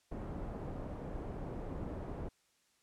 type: low-pass noise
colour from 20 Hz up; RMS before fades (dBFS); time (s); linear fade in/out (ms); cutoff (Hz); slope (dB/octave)
pink; -42; 0.11-2.29; 10; 700; 12
effects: white hiss -73 dBFS RMS until 2.82 s + low-pass 9000 Hz 12 dB/octave